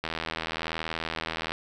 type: click train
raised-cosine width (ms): 0.3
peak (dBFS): -14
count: 121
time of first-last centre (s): 0.04-1.52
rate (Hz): 81.1
effects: none